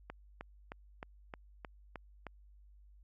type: click train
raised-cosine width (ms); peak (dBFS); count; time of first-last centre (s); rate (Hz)
0.5; -28; 8; 0.1-2.267; 3.23
effects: added 50 Hz sine -57 dBFS peak until 3.03 s